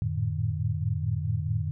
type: tone cluster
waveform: sine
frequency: 89.1 / 107.9 / 112.5 / 150.7 Hz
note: F2 / A2 / A2 / D3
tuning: +35 / -33 / +39 / +45 cents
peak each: -31 dBFS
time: 0.02-1.71 s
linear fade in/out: 0 ms
effects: none